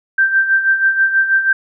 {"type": "tone with tremolo", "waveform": "sine", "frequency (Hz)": 1568, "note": "G6", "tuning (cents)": 0, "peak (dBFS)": -8, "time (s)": [0.18, 1.53], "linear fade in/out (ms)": 5, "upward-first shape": "sine", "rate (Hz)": 6.2, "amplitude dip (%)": 65, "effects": []}